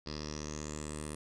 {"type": "tone with low-pass filter sweep", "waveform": "10% pulse", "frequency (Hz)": 75.6, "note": "D#2", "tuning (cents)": -49, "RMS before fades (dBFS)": -41, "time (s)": [0.06, 1.15], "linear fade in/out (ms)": 5, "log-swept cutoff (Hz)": [4800, 9400], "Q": 8.3, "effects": []}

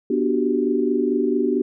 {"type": "chord", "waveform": "sine", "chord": "G major seventh", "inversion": "first", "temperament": "just", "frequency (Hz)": [245, 294, 367.5, 392], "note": ["B3", "D4", "F#4", "G4"], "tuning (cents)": [-14, 2, -12, 0], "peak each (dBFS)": -23, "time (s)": [0.1, 1.62], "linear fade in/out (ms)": 5, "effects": []}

